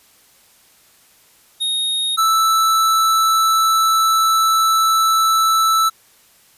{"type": "tone pair in turn", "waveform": "square", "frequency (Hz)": [3729, 1318.4], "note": ["A#7", "E6"], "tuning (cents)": [0, 0], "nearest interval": "octave + tritone", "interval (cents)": 1800, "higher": "first", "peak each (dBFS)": [-18, -13], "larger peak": "second", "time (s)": [[1.6, 2.17], [2.17, 5.9]], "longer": "second", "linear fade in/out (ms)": 20, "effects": ["white hiss -52 dBFS RMS until 6.57 s", "resampled to 32000 Hz"]}